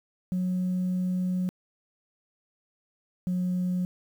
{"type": "tone pair in turn", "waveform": "sine", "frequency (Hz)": [182.7, 181.02], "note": ["F#3", "F#3"], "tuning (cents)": [-22, -38], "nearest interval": "unison", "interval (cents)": 16, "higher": "first", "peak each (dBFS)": -23, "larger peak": "neither", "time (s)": [[0.32, 1.49], [3.27, 3.85]], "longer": "first", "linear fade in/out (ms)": 0, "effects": ["tanh soft clip ceiling -22 dBFS", "9-bit"]}